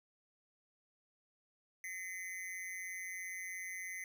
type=tone with amplitude modulation; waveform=square; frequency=2039 Hz; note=C7; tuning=45 cents flat; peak=-39 dBFS; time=1.84-4.04 s; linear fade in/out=2 ms; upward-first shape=sine; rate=183 Hz; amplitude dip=80%; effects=none